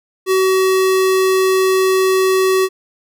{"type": "tone", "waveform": "square", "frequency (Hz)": 377.9, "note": "F#4", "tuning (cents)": 37, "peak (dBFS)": -12, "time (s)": [0.26, 2.69], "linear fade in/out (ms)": 50, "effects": []}